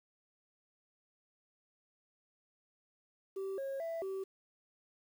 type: tone with pitch steps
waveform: sine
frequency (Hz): 387.2 / 544 / 662 / 384.8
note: G4 / C#5 / E5 / G4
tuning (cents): -21 / -33 / +7 / -32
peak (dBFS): -34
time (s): 3.36-4.24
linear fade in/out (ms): 10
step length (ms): 220
effects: tanh soft clip ceiling -35 dBFS + 10-bit